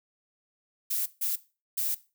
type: noise bursts at uneven times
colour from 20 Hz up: violet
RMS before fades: -29 dBFS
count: 3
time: 0.9-1.06 / 1.21-1.36 / 1.77-1.95 s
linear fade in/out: 10 ms
effects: noise-tail reverb RT60 0.3 s tail -17 dB re dry